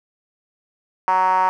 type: tone with band-pass filter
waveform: 5% pulse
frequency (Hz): 186.2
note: F#3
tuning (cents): +11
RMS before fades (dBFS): -17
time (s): 1.08-1.49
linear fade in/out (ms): 0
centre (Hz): 930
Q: 6.2
effects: none